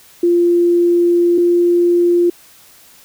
sine tone pair in turn, 346.7 / 348.2 Hz, F4 / F4, -13 / -5 cents, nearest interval unison, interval 8 cents, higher second, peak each -9 dBFS, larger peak neither, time 0.23-1.38 / 1.38-2.3 s, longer first, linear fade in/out 5 ms, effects white hiss -45 dBFS RMS until 3.04 s

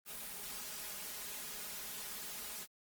white noise with comb filter, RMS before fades -45 dBFS, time 0.05-2.67 s, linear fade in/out 50 ms, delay 4.8 ms, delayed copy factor +0.8, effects Opus 24 kbps

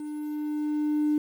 triangle tone with level ramp, 300 Hz, D4, 37 cents sharp, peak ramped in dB -31 to -17 dBFS, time 0-1.18 s, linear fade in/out 2 ms, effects tanh soft clip ceiling -18 dBFS + 9-bit

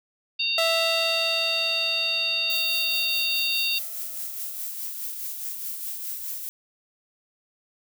harmonic tone, 918 Hz, A#5, 27 cents flat, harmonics 3 / 4 / 5, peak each -26 / -27 / -28 dBFS, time 0.39-3.79 s, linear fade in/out 10 ms
sawtooth tone with exponential decay, 659.3 Hz, E5, in tune, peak -18 dBFS, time 0.58-4.68 s, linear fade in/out 2 ms, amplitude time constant 890 ms
violet noise with tremolo, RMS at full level -31 dBFS, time 2.5-6.49 s, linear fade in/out 0 ms, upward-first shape triangle, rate 4.8 Hz, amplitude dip 45%
effects none

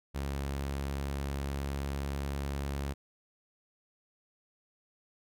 sawtooth tone with pitch glide, 69.3 to 69.74 Hz, C#2 to C#2, 0 to +11 cents, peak -29 dBFS, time 0.14-2.94 s, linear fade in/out 20 ms, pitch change +11 cents, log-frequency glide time 0.4-2.33 s, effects none

